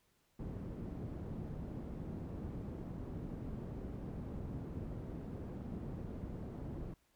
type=low-pass noise; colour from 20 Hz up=white; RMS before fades=-44 dBFS; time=0.39-6.94 s; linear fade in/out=5 ms; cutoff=230 Hz; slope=12 dB/octave; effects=pink hiss -75 dBFS RMS until 7.15 s